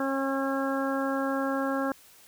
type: harmonic tone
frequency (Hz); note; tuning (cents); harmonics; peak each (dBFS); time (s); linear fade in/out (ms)
271.2; C#4; -38; 1 / 2 / 3 / 4 / 5 / 6; -29 / -31 / -36 / -36 / -36 / -37; 0-1.92; 2
effects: white hiss -55 dBFS RMS until 2.27 s